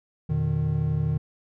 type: tone cluster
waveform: triangle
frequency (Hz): 85 / 121.3 / 153.4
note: F2 / B2 / D#3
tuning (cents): -46 / -31 / -24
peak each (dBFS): -28 / -26 / -22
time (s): 0.29-1.18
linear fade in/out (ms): 10
effects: none